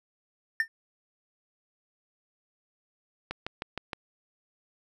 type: tone with exponential decay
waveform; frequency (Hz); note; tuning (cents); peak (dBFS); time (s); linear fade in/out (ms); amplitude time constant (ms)
triangle; 1803; A6; +42; -17; 0.6-0.68; 1; 17
type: click train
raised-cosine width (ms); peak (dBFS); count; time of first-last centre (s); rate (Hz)
0.3; -17; 5; 3.31-3.932; 6.43
effects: none